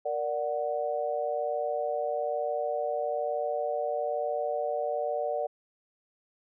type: chord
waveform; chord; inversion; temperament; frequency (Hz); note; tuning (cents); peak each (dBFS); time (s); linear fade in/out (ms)
sine; Bb augmented; none; equal; 466.2 / 587.3 / 740; Bb4 / D5 / F#5; 0 / 0 / 0; -34 / -30 / -33; 0.05-5.47; 10
effects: none